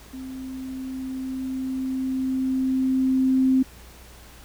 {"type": "tone with level ramp", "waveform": "sine", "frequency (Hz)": 261.6, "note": "C4", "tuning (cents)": 0, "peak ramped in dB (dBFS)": [-33, -15], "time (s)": [0.13, 3.63], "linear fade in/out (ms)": 10, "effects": ["added 60 Hz sine -48 dBFS peak until 4.44 s", "pink hiss -48 dBFS RMS until 4.44 s"]}